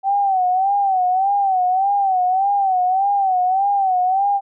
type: tone with vibrato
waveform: sine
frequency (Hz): 766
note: G5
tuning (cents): -40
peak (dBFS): -14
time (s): 0.03-4.41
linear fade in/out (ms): 50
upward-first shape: sine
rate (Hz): 1.7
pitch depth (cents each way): 95
effects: none